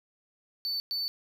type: tone bursts at uneven times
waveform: triangle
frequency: 4510 Hz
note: C#8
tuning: 29 cents sharp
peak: -28 dBFS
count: 2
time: 0.65-0.8 / 0.91-1.08 s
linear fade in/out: 0 ms
effects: none